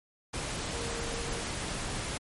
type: tone in noise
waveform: sine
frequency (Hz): 465.8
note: A#4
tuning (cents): -1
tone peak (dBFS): -41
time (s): 0.72-1.42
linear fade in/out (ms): 10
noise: pink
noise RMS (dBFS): -35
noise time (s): 0.33-2.18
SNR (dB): -9
effects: MP3 48 kbps